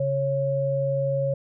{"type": "tone pair together", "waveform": "sine", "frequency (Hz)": [137.88, 550], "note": ["C#3", "C#5"], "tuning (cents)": [-9, -14], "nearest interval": "2 octaves", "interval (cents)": 2395, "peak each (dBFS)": [-26, -23], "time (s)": [0, 1.34], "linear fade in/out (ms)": 5, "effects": []}